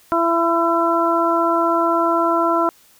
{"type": "harmonic tone", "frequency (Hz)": 335.5, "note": "E4", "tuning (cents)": 31, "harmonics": [1, 2, 3, 4], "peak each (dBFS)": [-20, -20, -20, -20], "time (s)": [0.12, 2.69], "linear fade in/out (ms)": 0, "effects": ["white hiss -52 dBFS RMS until 2.99 s"]}